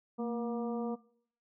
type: harmonic tone with a mistuned harmonic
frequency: 237.7 Hz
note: A#3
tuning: 34 cents sharp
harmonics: 1 / 2 / 3 / 4 / 5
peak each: -34 / -38 / -44 / -47 / -48 dBFS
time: 0.18-0.96 s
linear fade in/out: 20 ms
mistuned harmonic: 1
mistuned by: -56 cents
effects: noise-tail reverb RT60 0.6 s tail -21 dB re dry